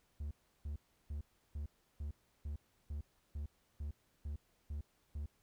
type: tone bursts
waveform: triangle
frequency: 73.3 Hz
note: D2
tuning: 3 cents flat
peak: -37 dBFS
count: 12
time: 0.2-5.26 s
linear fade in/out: 5 ms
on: 110 ms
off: 340 ms
effects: pink hiss -75 dBFS RMS until 5.42 s